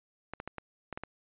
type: clicks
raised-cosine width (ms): 0.5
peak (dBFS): -23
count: 7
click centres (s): 0.336 / 0.401 / 0.476 / 0.583 / 0.927 / 0.975 / 1.036
effects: resampled to 8000 Hz